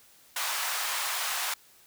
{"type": "high-pass noise", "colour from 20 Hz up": "pink", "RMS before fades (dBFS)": -31, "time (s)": [0.36, 1.54], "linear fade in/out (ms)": 5, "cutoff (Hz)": 820, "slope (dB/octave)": 24, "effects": ["white hiss -58 dBFS RMS until 1.86 s"]}